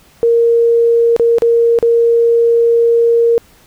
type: tone with dropouts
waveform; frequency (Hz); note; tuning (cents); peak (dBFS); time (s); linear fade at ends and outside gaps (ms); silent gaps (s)
sine; 465.9; A#4; -1; -7; 0.23-3.38; 0; 1.164-1.197 / 1.384-1.421 / 1.788-1.827
effects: pink hiss -47 dBFS RMS until 3.66 s